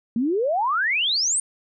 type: exponential sweep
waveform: sine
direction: up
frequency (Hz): 220 to 9030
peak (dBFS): -19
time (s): 0.16-1.4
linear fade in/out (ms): 2
effects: none